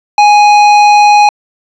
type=tone with hard clipping; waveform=triangle; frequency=830.6 Hz; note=G#5; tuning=in tune; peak=-4 dBFS; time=0.18-1.29 s; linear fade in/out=2 ms; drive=15 dB; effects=resampled to 24000 Hz